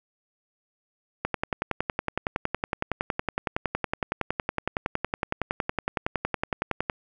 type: click train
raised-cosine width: 0.5 ms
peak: -10 dBFS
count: 62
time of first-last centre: 1.25-6.898 s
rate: 10.8 Hz
effects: none